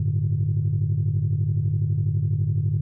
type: chord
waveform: sine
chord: G suspended second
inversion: none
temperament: equal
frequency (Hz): 98 / 110 / 146.83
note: G2 / A2 / D3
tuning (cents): 0 / 0 / 0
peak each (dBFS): -23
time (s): 0-2.81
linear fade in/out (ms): 5
effects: tanh soft clip ceiling -14 dBFS